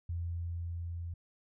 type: tone with level ramp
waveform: sine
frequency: 85.3 Hz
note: F2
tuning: 40 cents flat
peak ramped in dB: -33 to -37 dBFS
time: 0.09-1.14 s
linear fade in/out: 5 ms
effects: none

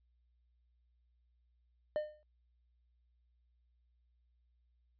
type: tone with exponential decay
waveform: triangle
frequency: 606 Hz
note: D#5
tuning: 46 cents flat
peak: -27 dBFS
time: 1.96-2.23 s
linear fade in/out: 0 ms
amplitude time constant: 57 ms
effects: added 60 Hz sine -70 dBFS peak until 4.99 s + resampled to 11025 Hz

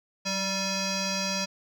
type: tone with frequency modulation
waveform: sine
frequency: 2521 Hz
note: D#7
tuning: 22 cents sharp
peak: -24 dBFS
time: 0.25-1.46 s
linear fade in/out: 20 ms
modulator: 777 Hz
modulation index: 4.4
effects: tanh soft clip ceiling -25 dBFS + 11-bit

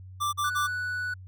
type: tone bursts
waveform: square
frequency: 1176 Hz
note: D6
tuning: 2 cents sharp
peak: -26 dBFS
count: 3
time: 0.2-0.676 s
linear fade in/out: 20 ms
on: 130 ms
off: 43 ms
type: tone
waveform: triangle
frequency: 1480 Hz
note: F#6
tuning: in tune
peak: -27 dBFS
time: 0.44-1.14 s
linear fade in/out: 5 ms
effects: added 93 Hz sine -42 dBFS peak until 1.27 s

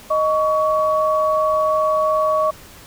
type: tone pair together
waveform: sine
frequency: 622.3 / 1124.3 Hz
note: D#5 / C#6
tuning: 0 / +24 cents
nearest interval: minor seventh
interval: 1024 cents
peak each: -17 / -18 dBFS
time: 0.1-2.51 s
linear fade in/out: 10 ms
effects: pink hiss -42 dBFS RMS until 2.86 s

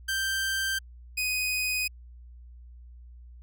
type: tone pair in turn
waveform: sawtooth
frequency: 1568 / 2498 Hz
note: G6 / D#7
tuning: 0 / +6 cents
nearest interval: minor sixth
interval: 806 cents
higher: second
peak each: -23 dBFS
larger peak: neither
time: 0.08-0.79 / 1.17-1.88 s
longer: neither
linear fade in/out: 10 ms
effects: added 60 Hz sine -45 dBFS peak until 3.42 s

